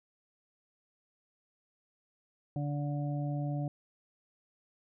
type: harmonic tone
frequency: 145 Hz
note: D3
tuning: 22 cents flat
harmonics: 1 / 2 / 4 / 5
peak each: -32 / -39 / -44 / -45 dBFS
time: 2.56-3.68 s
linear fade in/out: 2 ms
effects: none